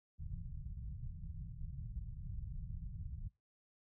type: low-pass noise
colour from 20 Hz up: pink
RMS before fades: -45 dBFS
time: 0.18-3.29 s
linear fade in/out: 20 ms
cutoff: 160 Hz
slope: 48 dB/octave
effects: noise-tail reverb RT60 0.2 s tail -20 dB re dry